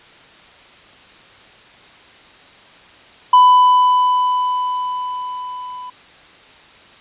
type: tone with level ramp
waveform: triangle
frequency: 998 Hz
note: B5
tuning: 18 cents sharp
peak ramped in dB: -3 to -27 dBFS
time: 3.33-5.9 s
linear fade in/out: 5 ms
effects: white hiss -44 dBFS RMS until 7 s + resampled to 8000 Hz